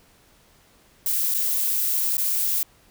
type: noise with dropouts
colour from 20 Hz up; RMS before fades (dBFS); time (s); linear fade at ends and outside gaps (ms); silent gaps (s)
violet; -23; 1.06-2.63; 2; 1.341-1.345 / 2.17-2.18
effects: pink hiss -57 dBFS RMS until 2.9 s